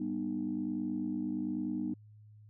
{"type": "chord", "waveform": "sine", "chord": "G augmented", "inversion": "none", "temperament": "just", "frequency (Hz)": [196, 245, 306.2], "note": ["G3", "B3", "D#4"], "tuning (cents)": [0, -14, -28], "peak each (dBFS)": [-38, -36, -35], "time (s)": [0, 1.94], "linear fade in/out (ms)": 5, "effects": ["tanh soft clip ceiling -24 dBFS", "added 106 Hz sine -53 dBFS peak until 2.49 s"]}